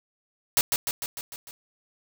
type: noise with echo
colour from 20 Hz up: white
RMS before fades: -20 dBFS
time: 0.57-0.61 s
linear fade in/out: 0 ms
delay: 150 ms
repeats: 6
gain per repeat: -4 dB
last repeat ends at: 1.51 s
effects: none